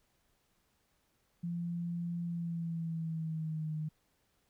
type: tone with pitch glide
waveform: sine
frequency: 171.7 to 154.74 Hz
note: F3 to D#3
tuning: -29 to -9 cents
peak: -34 dBFS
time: 1.43-3.89 s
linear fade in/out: 10 ms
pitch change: -180 cents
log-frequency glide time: 2.24-3.76 s
effects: pink hiss -75 dBFS RMS until 4.49 s